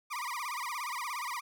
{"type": "tone with vibrato", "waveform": "30% pulse", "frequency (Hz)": 1078, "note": "C#6", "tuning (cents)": -49, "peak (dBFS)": -32, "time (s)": [0.1, 1.41], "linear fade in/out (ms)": 20, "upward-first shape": "sine", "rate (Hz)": 17, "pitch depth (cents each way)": 220, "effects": []}